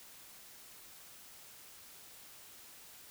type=silence; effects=white hiss -55 dBFS RMS until 3.1 s